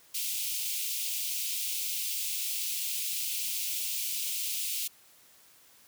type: high-pass noise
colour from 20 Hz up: white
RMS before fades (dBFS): -33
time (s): 0.14-4.88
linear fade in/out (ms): 10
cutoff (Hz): 2400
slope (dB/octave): 48
effects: white hiss -59 dBFS RMS until 5.87 s + high-pass 60 Hz 12 dB/octave